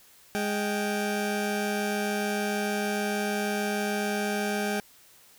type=tone pair together; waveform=20% pulse; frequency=207.4 / 783 Hz; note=G#3 / G5; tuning=-2 / -2 cents; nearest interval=octave + major seventh; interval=2300 cents; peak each=-23 / -27 dBFS; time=0.35-4.8 s; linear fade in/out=0 ms; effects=white hiss -56 dBFS RMS until 5.38 s